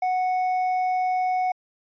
sine tone with hard clipping, 738 Hz, F#5, 5 cents flat, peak -22 dBFS, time 0.02-1.52 s, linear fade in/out 5 ms, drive 4 dB, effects resampled to 11025 Hz

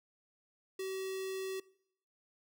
square tone with notch filter, 381.3 Hz, G4, 48 cents flat, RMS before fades -39 dBFS, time 0.79-1.6 s, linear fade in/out 5 ms, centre 940 Hz, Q 0.92, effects noise-tail reverb RT60 0.7 s tail -22 dB re dry

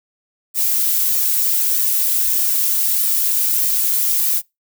violet noise with flanger, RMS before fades -17 dBFS, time 0.54-4.42 s, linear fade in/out 50 ms, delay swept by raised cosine 1.6 to 3 ms, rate 1.6 Hz, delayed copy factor +0.6, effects noise-tail reverb RT60 0.2 s tail -24 dB re dry

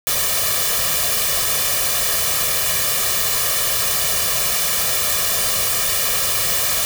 white noise with comb filter, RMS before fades -19 dBFS, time 0.07-6.85 s, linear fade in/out 0 ms, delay 1.7 ms, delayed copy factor +0.85, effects none

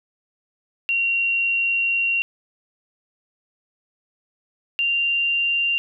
sine tone pair in turn, 2752 / 2779 Hz, F7 / F7, -26 / -9 cents, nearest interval unison, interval 17 cents, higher second, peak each -18 dBFS, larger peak neither, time 0.89-2.22 / 4.79-5.78 s, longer first, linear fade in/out 0 ms, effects none

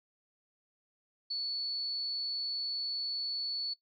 sine tone, 4435 Hz, C#8, in tune, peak -32 dBFS, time 1.3-3.74 s, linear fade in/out 10 ms, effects noise-tail reverb RT60 0.1 s tail -19 dB re dry

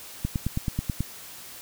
click train, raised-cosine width 5 ms, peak -13 dBFS, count 8, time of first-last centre 0.25-1.006 s, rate 9.26 Hz, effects white hiss -43 dBFS RMS until 1.61 s

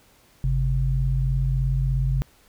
sine tone pair together, 49.82 / 133 Hz, G1 / C3, +29 / +29 cents, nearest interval octave + perfect fourth, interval 1700 cents, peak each -22 dBFS, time 0.44-2.22 s, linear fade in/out 0 ms, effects pink hiss -57 dBFS RMS until 2.48 s

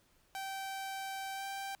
sawtooth tone with pitch glide, 776 to 784.1 Hz, G5 to G5, -18 to 0 cents, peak -35 dBFS, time 0.35-1.75 s, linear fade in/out 0 ms, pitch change +18 cents, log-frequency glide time 1.34-1.44 s, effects pink hiss -70 dBFS RMS until 1.8 s

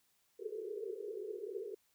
white band-pass noise, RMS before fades -43 dBFS, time 0.39-1.75 s, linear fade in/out 10 ms, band 380 to 450 Hz, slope 96 dB/octave, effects white hiss -75 dBFS RMS until 1.94 s

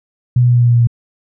sine tone with pitch steps, 123.47 / 122.69 / 121.91 / 121.14 / 120.37 / 119.61 / 118.85 / 118.1 Hz, B2 / B2 / B2 / B2 / B2 / A#2 / A#2 / A#2, 0 / -11 / -22 / -33 / -44 / +45 / +34 / +23 cents, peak -7 dBFS, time 0.36-0.872 s, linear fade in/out 5 ms, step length 64 ms, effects none

